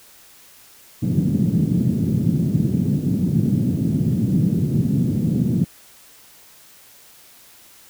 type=band-pass noise; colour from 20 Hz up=white; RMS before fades=-19 dBFS; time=1.02-5.65 s; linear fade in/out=10 ms; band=120 to 220 Hz; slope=24 dB/octave; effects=white hiss -48 dBFS RMS until 7.89 s